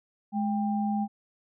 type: tone pair together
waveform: sine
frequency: 210.7 / 793.9 Hz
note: G#3 / G5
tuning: +25 / +22 cents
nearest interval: octave + major seventh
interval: 2297 cents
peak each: -26 / -31 dBFS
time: 0.32-1.08 s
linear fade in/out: 50 ms
effects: none